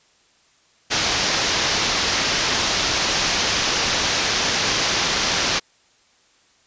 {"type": "low-pass noise", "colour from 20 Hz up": "white", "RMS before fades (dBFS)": -21, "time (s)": [0.9, 5.6], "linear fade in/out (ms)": 20, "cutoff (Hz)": 6300, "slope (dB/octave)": 48, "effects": ["white hiss -58 dBFS RMS until 6.66 s", "resampled to 16000 Hz"]}